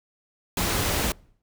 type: noise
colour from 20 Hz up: pink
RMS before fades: -25 dBFS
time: 0.57-1.12 s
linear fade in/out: 2 ms
type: noise with exponential decay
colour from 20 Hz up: brown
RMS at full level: -33 dBFS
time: 1.02-1.42 s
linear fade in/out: 0 ms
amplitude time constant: 85 ms
effects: none